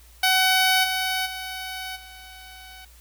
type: tone with level steps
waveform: 10% pulse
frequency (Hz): 752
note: F#5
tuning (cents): +28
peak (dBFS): -9 / -15 / -23 / -34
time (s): 0.23-2.85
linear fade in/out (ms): 5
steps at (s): 0.83 / 1.25 / 1.95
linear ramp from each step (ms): 20
effects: added 58 Hz sine -49 dBFS peak until 3 s + white hiss -54 dBFS RMS until 3 s